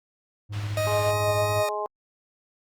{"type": "tone with tremolo", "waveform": "triangle", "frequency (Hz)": 103.83, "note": "G#2", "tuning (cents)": 0, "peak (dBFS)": -24, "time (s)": [0.49, 1.64], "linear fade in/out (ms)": 50, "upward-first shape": "square", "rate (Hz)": 14, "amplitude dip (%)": 35}
{"type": "band-pass noise", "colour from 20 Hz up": "white", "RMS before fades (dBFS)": -43, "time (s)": [0.52, 1.12], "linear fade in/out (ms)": 20, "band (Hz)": [380, 3000], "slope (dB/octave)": 12}
{"type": "tone with vibrato", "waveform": "40% pulse", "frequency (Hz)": 622.3, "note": "D#5", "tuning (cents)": 0, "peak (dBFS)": -23, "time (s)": [0.77, 1.69], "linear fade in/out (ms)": 2, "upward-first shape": "triangle", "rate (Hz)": 3, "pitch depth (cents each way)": 12}
{"type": "harmonic tone", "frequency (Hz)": 209.5, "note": "G#3", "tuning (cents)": 15, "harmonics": [2, 3, 4, 5], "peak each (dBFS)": [-32, -32, -32, -32], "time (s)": [0.87, 1.86], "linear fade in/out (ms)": 0}
{"effects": ["Opus 48 kbps"]}